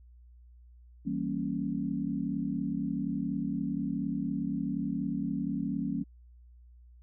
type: chord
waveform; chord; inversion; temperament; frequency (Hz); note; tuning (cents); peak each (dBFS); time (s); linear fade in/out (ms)
sine; E diminished seventh; none; equal; 164.81 / 196 / 233.1 / 277.2; E3 / G3 / Bb3 / Db4; 0 / 0 / 0 / 0; -37 / -35 / -35 / -34; 1.05-6.04; 20
effects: added 60 Hz sine -52 dBFS peak until 7.02 s